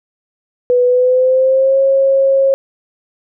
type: tone with pitch glide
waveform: sine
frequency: 493.9 to 541.7 Hz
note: B4 to C#5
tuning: 0 to -40 cents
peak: -8 dBFS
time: 0.7-2.54 s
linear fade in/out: 0 ms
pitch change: +160 cents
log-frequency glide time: 0.85-1.79 s
effects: none